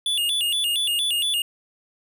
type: tone with vibrato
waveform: square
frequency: 3137 Hz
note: G7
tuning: 1 cent sharp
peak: -21 dBFS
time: 0.06-1.42 s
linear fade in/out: 2 ms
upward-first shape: square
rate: 4.3 Hz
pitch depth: 170 cents each way
effects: none